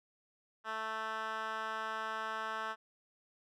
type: tone with band-pass filter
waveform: 10% pulse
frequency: 220 Hz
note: A3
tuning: in tune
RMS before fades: -39 dBFS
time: 0.64-2.76 s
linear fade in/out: 50 ms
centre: 1500 Hz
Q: 1.8
effects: none